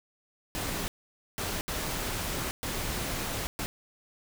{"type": "noise bursts at uneven times", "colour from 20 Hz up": "pink", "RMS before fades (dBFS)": -33, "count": 5, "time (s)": [[0.55, 0.88], [1.38, 1.61], [1.68, 2.51], [2.63, 3.47], [3.59, 3.66]], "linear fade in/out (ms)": 0, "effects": []}